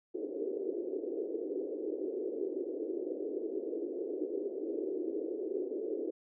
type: band-pass noise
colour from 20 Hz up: white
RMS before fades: -37 dBFS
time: 0.14-6.11 s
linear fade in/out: 10 ms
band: 320 to 450 Hz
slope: 48 dB/octave
effects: none

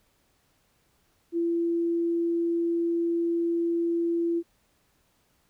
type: tone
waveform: sine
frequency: 338.3 Hz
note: E4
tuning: 45 cents sharp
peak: -23 dBFS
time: 1.32-4.43 s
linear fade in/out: 50 ms
effects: pink hiss -68 dBFS RMS until 5.49 s

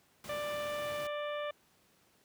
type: noise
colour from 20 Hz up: pink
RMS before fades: -47 dBFS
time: 0.24-1.07 s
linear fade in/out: 2 ms
type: harmonic tone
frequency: 590 Hz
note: D5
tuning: 8 cents sharp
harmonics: 1 / 2 / 3 / 4 / 5 / 6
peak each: -36 / -42 / -46 / -48 / -50 / -52 dBFS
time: 0.29-1.51 s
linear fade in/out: 5 ms
effects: pink hiss -68 dBFS RMS until 2.24 s + high-pass 100 Hz 12 dB/octave

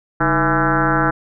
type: tone with frequency modulation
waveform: sine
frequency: 830.6 Hz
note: G#5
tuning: in tune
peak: -13 dBFS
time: 0.2-1.11 s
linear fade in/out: 10 ms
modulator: 172 Hz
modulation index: 4.5
effects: none

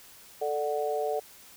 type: chord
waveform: sine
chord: D major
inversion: second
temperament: equal with one note detuned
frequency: 440 / 591.4 / 740 Hz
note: A4 / D5 / F#5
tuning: 0 / +12 / 0 cents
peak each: -30 / -32 / -32 dBFS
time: 0.41-1.2 s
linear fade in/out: 10 ms
effects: white hiss -52 dBFS RMS until 1.56 s

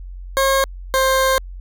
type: tone pair in turn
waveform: 20% pulse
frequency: 540 / 528 Hz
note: C#5 / C5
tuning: -45 / +16 cents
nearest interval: unison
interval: 39 cents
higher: first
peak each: -9 dBFS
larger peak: neither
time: 0.37-0.64 / 0.94-1.38 s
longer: second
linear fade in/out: 0 ms
effects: added 45 Hz sine -30 dBFS peak until 1.6 s

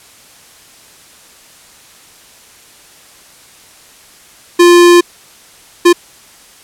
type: tone bursts at uneven times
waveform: square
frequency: 348.9 Hz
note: F4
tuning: 2 cents flat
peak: -3 dBFS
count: 2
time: 4.59-5.01 / 5.85-5.93 s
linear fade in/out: 10 ms
effects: white hiss -41 dBFS RMS until 6.63 s + low-pass 11000 Hz 12 dB/octave

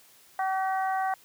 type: harmonic tone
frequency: 381.1 Hz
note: G4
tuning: 49 cents flat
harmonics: 2 / 3 / 4 / 5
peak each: -26 / -35 / -36 / -39 dBFS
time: 0.39-1.14 s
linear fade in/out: 2 ms
effects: white hiss -57 dBFS RMS until 1.24 s + high-pass 60 Hz 12 dB/octave

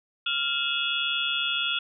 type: tone cluster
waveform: sine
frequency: 1392 / 2601 / 2853 / 3307 / 3448 Hz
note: F6 / E7 / F7 / G#7 / A7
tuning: -6 / -24 / +36 / -8 / -36 cents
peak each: -31 dBFS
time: 0.26-1.79 s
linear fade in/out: 5 ms
effects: none

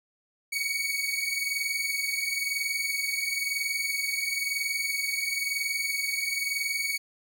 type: tone pair together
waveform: sawtooth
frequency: 2230 / 2251 Hz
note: C#7 / C#7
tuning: +10 / +26 cents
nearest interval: unison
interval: 16 cents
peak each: -27 dBFS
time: 0.52-6.98 s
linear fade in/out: 10 ms
effects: none

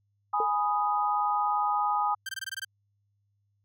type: chord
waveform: sine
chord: G# minor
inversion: none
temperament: equal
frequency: 830.6 / 987.8 / 1244.5 Hz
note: G#5 / B5 / D#6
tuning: 0 / 0 / 0 cents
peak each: -27 / -32 / -28 dBFS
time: 0.33-2.15 s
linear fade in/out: 10 ms
type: tone with exponential decay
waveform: sine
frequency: 446 Hz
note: A4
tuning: 23 cents sharp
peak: -26 dBFS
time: 0.4-0.51 s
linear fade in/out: 2 ms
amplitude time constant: 22 ms
type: tone bursts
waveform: sawtooth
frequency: 1568 Hz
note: G6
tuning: in tune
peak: -29 dBFS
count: 8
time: 2.26-2.648 s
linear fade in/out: 5 ms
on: 31 ms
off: 20 ms
effects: added 101 Hz sine -70 dBFS peak until 3.64 s

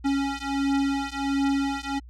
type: beating tone pair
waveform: square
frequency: 275.9 / 277.3 Hz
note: C#4 / C#4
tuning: -8 / +1 cents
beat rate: 1.4 Hz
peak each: -27 dBFS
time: 0.04-2 s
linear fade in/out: 20 ms
effects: added 60 Hz sine -42 dBFS peak until 2.09 s + low-pass 6000 Hz 12 dB/octave

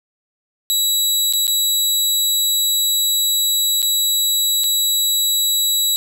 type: tone with dropouts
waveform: 20% pulse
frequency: 3900 Hz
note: B7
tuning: 23 cents flat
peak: -9 dBFS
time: 0.7-5.96 s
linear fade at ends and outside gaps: 0 ms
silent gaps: 1.326-1.335 / 1.469-1.478 / 3.819-3.827 / 4.636-4.641 s
effects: 8-bit

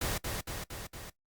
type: noise with echo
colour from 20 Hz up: pink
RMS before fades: -33 dBFS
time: 0.01-0.18 s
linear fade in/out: 5 ms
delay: 230 ms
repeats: 4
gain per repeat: -3 dB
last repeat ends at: 1.1 s
effects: noise-tail reverb RT60 0.1 s tail -17 dB re dry + Opus 48 kbps

